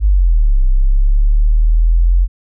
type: exponential two-way sweep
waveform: sine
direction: down then up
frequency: 53 to 31.89 to 44.84 Hz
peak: -7 dBFS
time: 0-2.28 s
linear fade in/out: 50 ms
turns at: 0.63 s
effects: none